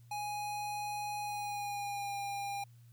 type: tone with pitch glide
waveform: square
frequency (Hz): 830.6 to 803.2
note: G#5 to G5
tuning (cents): 0 to +42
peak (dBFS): -37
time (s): 0.11-2.64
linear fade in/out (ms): 5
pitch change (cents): -58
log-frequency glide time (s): 1.21-2.17
effects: added 118 Hz sine -55 dBFS peak until 2.92 s + white hiss -72 dBFS RMS until 2.92 s